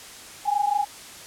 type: tone pair together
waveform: sine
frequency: 809 / 834.6 Hz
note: G#5 / G#5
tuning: -46 / +8 cents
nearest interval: minor second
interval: 54 cents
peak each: -23 dBFS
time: 0.45-0.85 s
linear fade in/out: 20 ms
effects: white hiss -42 dBFS RMS until 1.26 s + low-pass 10000 Hz 12 dB/octave